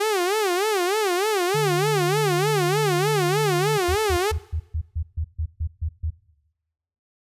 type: tone with vibrato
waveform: sawtooth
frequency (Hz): 392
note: G4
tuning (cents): 0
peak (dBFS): -16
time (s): 0-4.32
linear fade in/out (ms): 10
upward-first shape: sine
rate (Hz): 3.3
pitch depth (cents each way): 200
type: tone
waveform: sine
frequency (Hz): 150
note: D3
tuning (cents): +37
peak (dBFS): -24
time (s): 1.54-3.78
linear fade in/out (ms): 10
type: tone bursts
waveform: sine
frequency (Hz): 79.6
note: D#2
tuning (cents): +40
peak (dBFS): -22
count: 11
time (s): 3.88-6.105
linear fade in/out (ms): 10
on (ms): 75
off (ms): 140
effects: noise-tail reverb RT60 1.0 s tail -20 dB re dry + resampled to 32000 Hz